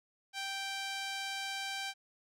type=tone with band-pass filter; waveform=sawtooth; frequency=783 Hz; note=G5; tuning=2 cents flat; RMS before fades=-39 dBFS; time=0.33-1.94 s; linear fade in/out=50 ms; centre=3600 Hz; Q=0.77; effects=none